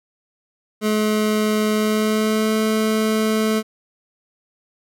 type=tone with pitch glide; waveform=25% pulse; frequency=213.9 to 217.9 Hz; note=A3 to A3; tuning=-49 to -17 cents; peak=-13 dBFS; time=0.81-3.63 s; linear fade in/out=50 ms; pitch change=+32 cents; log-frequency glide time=1.74-2.55 s; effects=none